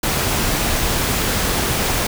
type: noise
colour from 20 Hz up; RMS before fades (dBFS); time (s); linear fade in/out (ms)
pink; -19; 0.03-2.07; 5
effects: none